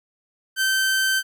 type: tone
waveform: sawtooth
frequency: 1548 Hz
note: G6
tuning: 22 cents flat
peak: -15 dBFS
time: 0.56-1.23 s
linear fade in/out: 50 ms
effects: none